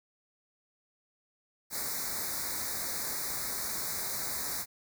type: band-stop noise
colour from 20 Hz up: white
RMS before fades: -35 dBFS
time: 1.7-4.66 s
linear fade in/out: 50 ms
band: 2300 to 3800 Hz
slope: 96 dB/octave
effects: none